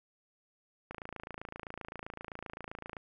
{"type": "click train", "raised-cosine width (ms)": 0.5, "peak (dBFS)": -26, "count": 58, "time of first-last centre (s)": [0.91, 2.968], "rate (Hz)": 27.7, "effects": []}